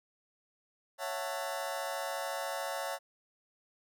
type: chord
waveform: sawtooth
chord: F# minor seventh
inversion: second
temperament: just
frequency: 555 / 666 / 740 / 888 Hz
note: C#5 / E5 / F#5 / A5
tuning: +2 / +18 / 0 / +16 cents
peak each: -35 / -36 / -38 / -37 dBFS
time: 0.98-2.99 s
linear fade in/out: 50 ms
effects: none